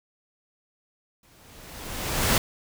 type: noise with exponential growth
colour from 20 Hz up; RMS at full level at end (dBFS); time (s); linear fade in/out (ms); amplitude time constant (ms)
pink; -19; 1.23-2.38; 2; 250
effects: none